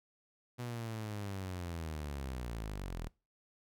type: linear sweep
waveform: sawtooth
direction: down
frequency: 123.47 to 38.5 Hz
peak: -35 dBFS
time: 0.58-3.09 s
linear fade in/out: 20 ms
effects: noise-tail reverb RT60 0.3 s tail -23 dB re dry